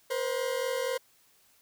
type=tone pair together; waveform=40% pulse; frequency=479.9 / 524 Hz; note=B4 / C5; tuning=-50 / +2 cents; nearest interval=major second; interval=152 cents; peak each=-32 / -30 dBFS; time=0.1-0.98 s; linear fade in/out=10 ms; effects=white hiss -64 dBFS RMS until 1.61 s